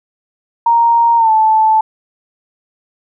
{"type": "tone with pitch glide", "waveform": "sine", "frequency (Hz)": [932.3, 874.9], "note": ["A#5", "A5"], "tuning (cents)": [0, -10], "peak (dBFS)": -7, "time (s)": [0.66, 1.81], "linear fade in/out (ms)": 5, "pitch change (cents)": -110, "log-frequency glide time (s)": [1.17, 1.31], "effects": []}